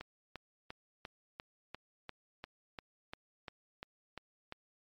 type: click train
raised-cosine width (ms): 0.3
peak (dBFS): -27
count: 14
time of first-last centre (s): 0.01-4.524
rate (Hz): 2.88
effects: MP3 64 kbps